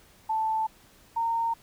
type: tone pair in turn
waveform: sine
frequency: 880 / 919 Hz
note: A5 / A#5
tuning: 0 / -25 cents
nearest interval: minor second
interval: 75 cents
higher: second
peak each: -24 dBFS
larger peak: neither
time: 0.29-0.67 / 1.16-1.54 s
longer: neither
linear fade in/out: 10 ms
effects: pink hiss -57 dBFS RMS until 1.62 s